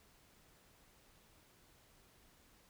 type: silence
effects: pink hiss -67 dBFS RMS until 2.69 s